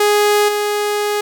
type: tone with level steps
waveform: sawtooth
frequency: 415.3 Hz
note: G#4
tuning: in tune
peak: -7 / -12 dBFS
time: 0-1.21 s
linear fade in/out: 5 ms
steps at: 0.48 s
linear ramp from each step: 10 ms
effects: none